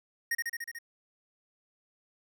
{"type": "tone with echo", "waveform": "square", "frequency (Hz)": 1864.7, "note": "A#6", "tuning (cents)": 0, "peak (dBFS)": -28, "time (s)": [0.31, 0.35], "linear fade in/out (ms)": 5, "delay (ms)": 73, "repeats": 6, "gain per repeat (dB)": -2, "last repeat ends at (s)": 0.788, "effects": ["11-bit"]}